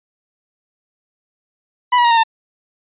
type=tone with pitch steps; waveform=40% pulse; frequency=987.8 / 965.2 / 943.2 / 921.6 / 900.6 Hz; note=B5 / B5 / A#5 / A#5 / A5; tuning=0 / -40 / +20 / -20 / +40 cents; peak=-9 dBFS; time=1.92-2.235 s; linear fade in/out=10 ms; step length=63 ms; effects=resampled to 8000 Hz